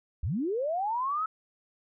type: linear sweep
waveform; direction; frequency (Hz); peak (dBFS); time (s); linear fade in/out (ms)
sine; up; 54.7 to 1318.5; -27; 0.23-1.26; 5
effects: none